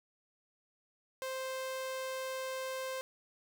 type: tone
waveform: sawtooth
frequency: 523.3 Hz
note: C5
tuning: in tune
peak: -33 dBFS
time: 1.22-3.01 s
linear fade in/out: 0 ms
effects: none